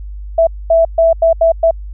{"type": "tone bursts at uneven times", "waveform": "sine", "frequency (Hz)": 659.3, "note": "E5", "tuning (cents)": 0, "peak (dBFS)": -6, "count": 6, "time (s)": [[0.38, 0.47], [0.7, 0.85], [0.98, 1.13], [1.22, 1.33], [1.41, 1.52], [1.63, 1.71]], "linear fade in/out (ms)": 5, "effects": ["added 50 Hz sine -24 dBFS peak until 1.93 s"]}